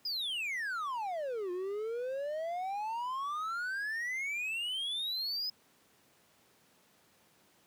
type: exponential two-way sweep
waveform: triangle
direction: down then up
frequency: 5100 to 351 to 5100 Hz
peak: -32 dBFS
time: 0.05-5.5 s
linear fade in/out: 5 ms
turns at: 1.51 s
effects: pink hiss -66 dBFS RMS until 7.66 s + high-pass 150 Hz 12 dB/octave